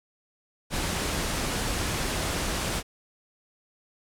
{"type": "low-pass noise", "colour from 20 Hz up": "pink", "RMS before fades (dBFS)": -29, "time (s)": [0.7, 2.83], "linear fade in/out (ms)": 50, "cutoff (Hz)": 11000, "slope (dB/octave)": 24, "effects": []}